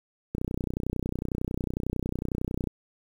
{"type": "click train", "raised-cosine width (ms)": 3, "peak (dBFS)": -16, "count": 73, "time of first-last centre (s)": [0.35, 2.673], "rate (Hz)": 31, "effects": ["8-bit"]}